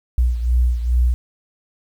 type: beating tone pair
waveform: sine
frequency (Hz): 60.3 / 62.7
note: B1 / B1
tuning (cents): -41 / +27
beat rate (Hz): 2.4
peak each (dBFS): -15 / -21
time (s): 0.18-1.14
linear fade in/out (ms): 0
effects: 8-bit